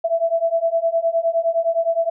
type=beating tone pair; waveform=sine; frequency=659.3 / 669 Hz; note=E5 / E5; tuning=0 / +25 cents; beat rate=9.7 Hz; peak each=-20 / -19 dBFS; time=0.04-2.1 s; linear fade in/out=10 ms; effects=none